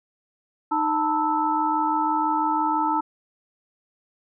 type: tone cluster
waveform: sine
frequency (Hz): 308.6 / 889 / 975 / 1309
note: D#4 / A5 / B5 / E6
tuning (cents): -14 / +18 / -23 / -13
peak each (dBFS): -27 / -22 / -30 / -27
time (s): 0.71-3.01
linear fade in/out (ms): 10
effects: none